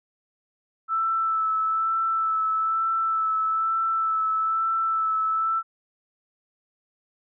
sine tone with vibrato, 1318.5 Hz, E6, in tune, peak -21 dBFS, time 0.88-5.63 s, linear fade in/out 50 ms, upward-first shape sine, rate 1.1 Hz, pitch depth 18 cents each way, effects none

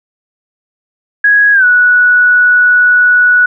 sine tone with pitch glide, 1661.2 to 1471.4 Hz, G#6 to F#6, 0 to -10 cents, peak -4 dBFS, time 1.24-3.46 s, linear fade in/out 5 ms, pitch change -210 cents, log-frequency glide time 1.53-1.65 s, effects none

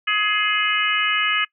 harmonic tone, 420.6 Hz, G#4, 22 cents sharp, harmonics 3 / 4 / 5 / 6 / 7, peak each -24 / -24 / -24 / -24 / -24 dBFS, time 0.07-1.45 s, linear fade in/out 10 ms, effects noise-tail reverb RT60 0.1 s tail -23 dB re dry

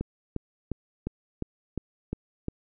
click train, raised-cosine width 3 ms, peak -17 dBFS, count 8, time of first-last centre 0.01-2.483 s, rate 2.83 Hz, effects none

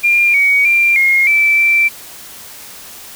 sine tone with pitch steps, 2398 / 2249 / 2376 / 2146 / 2325 / 2340 Hz, D7 / C#7 / D7 / C7 / D7 / D7, +36 / +24 / +20 / +43 / -18 / -7 cents, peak -8 dBFS, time 0.03-1.89 s, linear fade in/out 20 ms, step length 310 ms, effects white hiss -34 dBFS RMS until 3.15 s

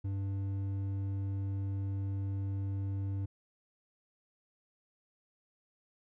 sine tone with hard clipping, 98 Hz, G2, in tune, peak -34 dBFS, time 0.04-3.26 s, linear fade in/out 10 ms, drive 6 dB, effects none

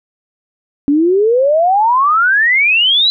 sine exponential sweep, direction up, 277.2 to 4041 Hz, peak -8 dBFS, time 0.88-3.1 s, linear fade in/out 0 ms, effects none

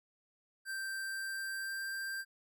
square tone with pitch glide, 1568 to 1578.9 Hz, G6 to G6, 0 to +12 cents, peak -38 dBFS, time 0.65-2.25 s, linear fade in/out 50 ms, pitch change +12 cents, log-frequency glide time 1-1.86 s, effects none

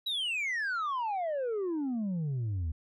sine exponential sweep, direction down, 3951 to 75.6 Hz, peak -27 dBFS, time 0.06-2.72 s, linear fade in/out 10 ms, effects tanh soft clip ceiling -29 dBFS

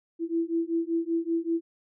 sine beating tone pair, 330 / 335.2 Hz, E4 / E4, +2 / +29 cents, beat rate 5.2 Hz, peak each -28 / -28 dBFS, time 0.19-1.61 s, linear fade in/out 50 ms, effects none

